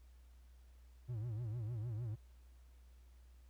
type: tone with vibrato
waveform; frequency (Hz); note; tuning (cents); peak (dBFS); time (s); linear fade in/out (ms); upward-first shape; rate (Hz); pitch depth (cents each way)
triangle; 113.7; A#2; -43; -37; 1.08-2.16; 20; triangle; 6.6; 190
effects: added 61 Hz sine -58 dBFS peak until 3.49 s + pink hiss -75 dBFS RMS until 3.49 s